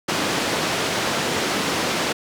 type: band-pass noise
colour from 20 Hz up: pink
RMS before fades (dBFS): -23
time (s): 0.08-2.13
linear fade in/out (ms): 10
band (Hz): 210 to 6300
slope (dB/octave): 12
effects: none